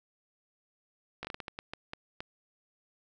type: slowing click train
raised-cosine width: 0.3 ms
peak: -22 dBFS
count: 11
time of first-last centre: 1.23-2.205 s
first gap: 17 ms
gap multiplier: 1.36
effects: none